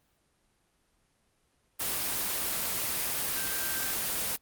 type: tone in noise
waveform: sine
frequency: 1568 Hz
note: G6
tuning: in tune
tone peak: -39 dBFS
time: 3.35-3.94 s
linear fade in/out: 20 ms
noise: white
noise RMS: -31 dBFS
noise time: 1.79-4.37 s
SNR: -11 dB
effects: pink hiss -71 dBFS RMS until 4.41 s + Opus 24 kbps